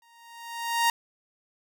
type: tone with exponential growth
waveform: sawtooth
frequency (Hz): 932.3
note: A#5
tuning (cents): 0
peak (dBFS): -15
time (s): 0.02-0.9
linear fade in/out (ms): 2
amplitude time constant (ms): 190
effects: none